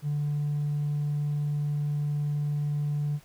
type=tone with hard clipping; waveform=sine; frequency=146.83 Hz; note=D3; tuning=in tune; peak=-26 dBFS; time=0.02-3.2 s; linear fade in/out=50 ms; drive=1 dB; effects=pink hiss -57 dBFS RMS until 3.24 s